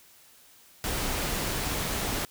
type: noise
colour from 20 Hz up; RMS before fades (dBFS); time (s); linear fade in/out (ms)
pink; -30; 0.84-2.25; 0
effects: white hiss -56 dBFS RMS until 2.3 s